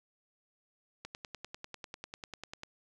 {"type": "click train", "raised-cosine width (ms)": 0.2, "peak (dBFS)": -25, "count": 17, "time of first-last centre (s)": [1.05, 2.634], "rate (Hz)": 10.1, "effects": []}